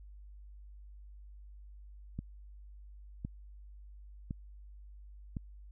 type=click train; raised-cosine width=5 ms; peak=-25 dBFS; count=4; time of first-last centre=2.19-5.368 s; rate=0.944 Hz; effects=added 50 Hz sine -49 dBFS peak until 5.71 s